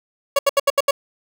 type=tone bursts; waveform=30% pulse; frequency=560 Hz; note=C#5; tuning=18 cents sharp; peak=-10 dBFS; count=6; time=0.36-0.91 s; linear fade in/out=5 ms; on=30 ms; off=74 ms; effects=none